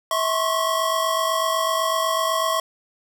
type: tone cluster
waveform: square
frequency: 649 / 1061 / 1109 Hz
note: E5 / C6 / C#6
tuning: -27 / +24 / 0 cents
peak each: -25 dBFS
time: 0.11-2.6 s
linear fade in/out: 2 ms
effects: none